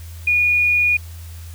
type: tone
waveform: sine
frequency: 2446 Hz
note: D#7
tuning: 30 cents flat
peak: -13 dBFS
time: 0.27-0.97 s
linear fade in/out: 5 ms
effects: added 83 Hz sine -32 dBFS peak until 1.54 s + white hiss -45 dBFS RMS until 1.54 s